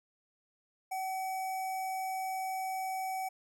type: tone with notch filter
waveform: square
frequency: 758 Hz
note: F#5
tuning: 42 cents sharp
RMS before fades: -36 dBFS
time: 0.91-3.29 s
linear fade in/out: 10 ms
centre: 3800 Hz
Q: 1.1
effects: none